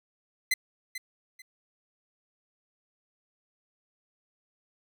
sawtooth tone with echo, 2042 Hz, C7, 43 cents flat, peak -19 dBFS, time 0.51-0.54 s, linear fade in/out 5 ms, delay 440 ms, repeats 2, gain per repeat -12 dB, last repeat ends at 1.42 s, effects none

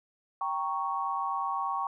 sine chord, G diminished, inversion none, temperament equal, 784 / 932.3 / 1108.7 Hz, G5 / Bb5 / Db6, 0 / 0 / 0 cents, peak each -34 / -35 / -31 dBFS, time 0.41-1.87 s, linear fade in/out 2 ms, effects none

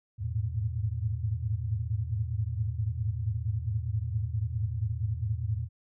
sine tone cluster, 82.1 / 104.7 / 109.2 / 119.5 Hz, E2 / G#2 / A2 / A#2, -6 / +15 / -13 / +43 cents, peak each -34 / -34 / -32 / -35 dBFS, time 0.18-5.69 s, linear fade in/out 50 ms, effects none

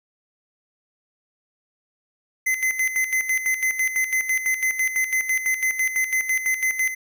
square tone with tremolo, 2048 Hz, C7, 38 cents flat, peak -19 dBFS, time 2.46-6.95 s, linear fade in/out 10 ms, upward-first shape square, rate 6 Hz, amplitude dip 65%, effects none

